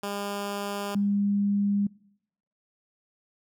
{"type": "tone pair in turn", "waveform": ["10% pulse", "sine"], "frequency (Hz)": [202, 202], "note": ["G#3", "G#3"], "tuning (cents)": [-48, -48], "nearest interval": "unison", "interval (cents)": 0, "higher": "neither", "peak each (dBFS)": -22, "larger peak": "neither", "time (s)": [[0.03, 0.95], [0.95, 1.87]], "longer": "neither", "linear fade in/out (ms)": 5, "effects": ["noise-tail reverb RT60 0.8 s tail -24 dB re dry"]}